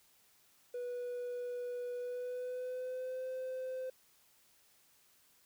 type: tone with pitch glide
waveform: triangle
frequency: 490 to 515.8 Hz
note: B4 to C5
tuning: -14 to -25 cents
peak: -35 dBFS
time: 0.74-3.9 s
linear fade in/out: 5 ms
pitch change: +89 cents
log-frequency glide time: 1.95-3.26 s
effects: tanh soft clip ceiling -32 dBFS + white hiss -68 dBFS RMS until 5.45 s